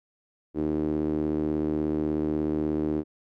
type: tone with band-pass filter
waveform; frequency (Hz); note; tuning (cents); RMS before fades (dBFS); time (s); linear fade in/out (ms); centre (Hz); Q
sawtooth; 76.5; D#2; -29; -27; 0.54-3.04; 50; 330; 4.1
effects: none